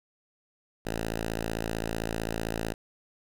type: tone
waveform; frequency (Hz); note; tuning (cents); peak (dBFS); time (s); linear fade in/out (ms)
5% pulse; 55.6; A1; +19; -19; 0.85-2.74; 10
effects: none